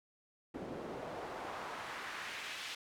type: noise with band-pass filter sweep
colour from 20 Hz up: pink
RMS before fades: -44 dBFS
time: 0.54-2.75 s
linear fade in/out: 5 ms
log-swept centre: 330 to 3100 Hz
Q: 1.2
effects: none